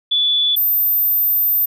sine tone pair in turn, 3454 / 13816 Hz, A7 / A9, -33 / -33 cents, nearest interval 2 octaves, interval 2400 cents, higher second, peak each -13 dBFS, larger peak neither, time 0.11-0.56 / 0.56-1.66 s, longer second, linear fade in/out 10 ms, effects none

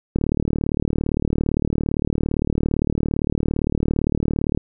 click train, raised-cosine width 3 ms, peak -7 dBFS, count 167, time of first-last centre 0.16-4.575 s, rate 37.6 Hz, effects none

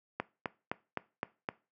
click train, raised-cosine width 0.5 ms, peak -17 dBFS, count 6, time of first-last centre 0.2-1.489 s, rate 3.88 Hz, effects noise-tail reverb RT60 0.3 s tail -20 dB re dry + high-pass 150 Hz 12 dB/octave

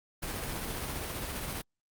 pink noise with tremolo, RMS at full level -35 dBFS, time 0.22-1.62 s, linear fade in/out 10 ms, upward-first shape triangle, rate 15 Hz, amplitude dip 30%, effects Opus 48 kbps

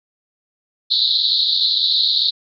white band-pass noise, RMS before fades -17 dBFS, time 0.9-2.31 s, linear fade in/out 20 ms, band 3700 to 4300 Hz, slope 96 dB/octave, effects none

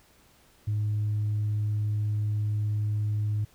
sine tone, 105.4 Hz, G#2, 26 cents sharp, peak -23 dBFS, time 0.67-3.45 s, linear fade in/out 10 ms, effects tanh soft clip ceiling -22 dBFS + pink hiss -60 dBFS RMS until 3.54 s

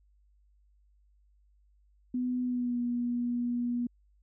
sine tone with pitch glide, 249.6 to 241.5 Hz, B3 to B3, +19 to -39 cents, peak -28 dBFS, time 2.14-3.87 s, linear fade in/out 5 ms, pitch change -58 cents, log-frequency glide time 2.43-2.79 s, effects added 50 Hz sine -62 dBFS peak until 4.22 s

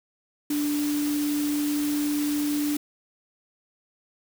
sine tone in noise, 293.7 Hz, D4, in tune, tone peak -23 dBFS, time 0.5-2.77 s, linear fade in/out 5 ms, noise white, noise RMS -35 dBFS, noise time 0.5-2.77 s, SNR +9 dB, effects none

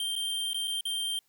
square tone with dropouts, 3161 Hz, G7, 14 cents sharp, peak -30 dBFS, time 0-1.19 s, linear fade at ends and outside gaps 2 ms, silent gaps 0.155-0.161 / 0.533-0.544 / 0.674-0.678 / 0.809-0.853 s, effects white hiss -71 dBFS RMS until 1.28 s

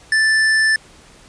triangle tone with hard clipping, 1760 Hz, A6, in tune, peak -14 dBFS, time 0.12-0.76 s, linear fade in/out 2 ms, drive 16 dB, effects pink hiss -46 dBFS RMS until 1.28 s + resampled to 22050 Hz

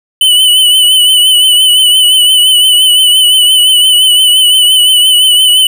square tone with vibrato, 3001 Hz, F#7, 24 cents sharp, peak -4 dBFS, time 0.21-5.67 s, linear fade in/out 2 ms, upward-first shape triangle, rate 5.8 Hz, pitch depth 53 cents each way, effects none

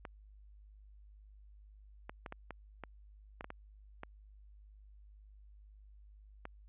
clicks, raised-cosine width 0.5 ms, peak -28 dBFS, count 11, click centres 0.052 / 2.095 / 2.262 / 2.324 / 2.507 / 2.837 / 3.409 / 3.444 / 3.504 / 4.034 / 6.454 s, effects added 51 Hz sine -55 dBFS peak until 6.68 s + resampled to 8000 Hz

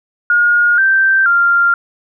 sine tone with pitch steps, 1430 / 1563 / 1392 Hz, F6 / G6 / F6, +41 / -6 / -6 cents, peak -8 dBFS, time 0.3-1.74 s, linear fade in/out 2 ms, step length 480 ms, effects none

